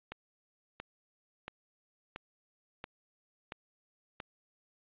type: click train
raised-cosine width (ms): 0.3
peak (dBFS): -24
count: 7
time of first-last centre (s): 0.12-4.202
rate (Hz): 1.47
effects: resampled to 8000 Hz + 11-bit